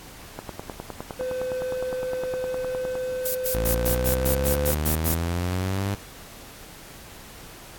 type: click train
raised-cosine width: 1 ms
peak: -18 dBFS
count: 26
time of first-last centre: 0.39-2.954 s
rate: 9.75 Hz
type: tone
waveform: triangle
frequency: 510 Hz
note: C5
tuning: 44 cents flat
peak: -24 dBFS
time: 1.19-4.72 s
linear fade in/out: 10 ms
type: noise bursts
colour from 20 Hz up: violet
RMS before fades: -25 dBFS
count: 10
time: 3.25-5.15 s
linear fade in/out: 10 ms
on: 100 ms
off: 100 ms
type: exponential sweep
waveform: sawtooth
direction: up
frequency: 55 to 101.3 Hz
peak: -20 dBFS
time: 3.54-5.95 s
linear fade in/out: 5 ms
effects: pink hiss -44 dBFS RMS until 7.78 s + AAC 64 kbps